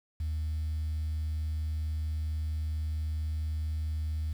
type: tone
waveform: sine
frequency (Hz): 77.78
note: D#2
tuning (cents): 0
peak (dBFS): -28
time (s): 0.2-4.33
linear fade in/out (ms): 5
effects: tanh soft clip ceiling -27 dBFS + 9-bit